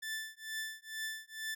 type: tone with tremolo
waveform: sawtooth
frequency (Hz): 1760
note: A6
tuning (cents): 0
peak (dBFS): -32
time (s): 0.02-1.55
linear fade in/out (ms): 10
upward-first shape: triangle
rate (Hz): 2.2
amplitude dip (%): 100
effects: none